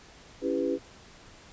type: chord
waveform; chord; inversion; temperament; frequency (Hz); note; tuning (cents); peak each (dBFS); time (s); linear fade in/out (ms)
sine; C# half-diminished seventh; none; just; 277.2 / 332.6 / 399.1 / 498.9; C#4 / E4 / G4 / B4; 0 / +16 / +31 / +17; -31; 0.41-0.79; 50
effects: pink hiss -52 dBFS RMS until 1.52 s + resampled to 16000 Hz